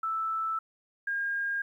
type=tone pair in turn; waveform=sine; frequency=1318.5 / 1617 Hz; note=E6 / G#6; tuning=0 / -47 cents; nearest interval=major third; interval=353 cents; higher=second; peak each=-28 dBFS; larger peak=neither; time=0.03-0.59 / 1.07-1.62 s; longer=first; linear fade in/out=5 ms; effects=11-bit